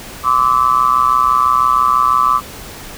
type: tone with amplitude modulation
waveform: sine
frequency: 1160 Hz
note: D6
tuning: 22 cents flat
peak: -5 dBFS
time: 0.23-2.41 s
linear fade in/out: 50 ms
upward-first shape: sine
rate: 126 Hz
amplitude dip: 100%
effects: pink hiss -32 dBFS RMS until 2.97 s